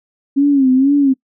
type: tone with vibrato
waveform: sine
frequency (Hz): 271.5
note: C#4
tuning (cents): -36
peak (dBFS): -8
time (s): 0.36-1.14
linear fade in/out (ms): 20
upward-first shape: sine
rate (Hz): 2.1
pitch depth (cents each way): 100
effects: noise-tail reverb RT60 0.1 s tail -22 dB re dry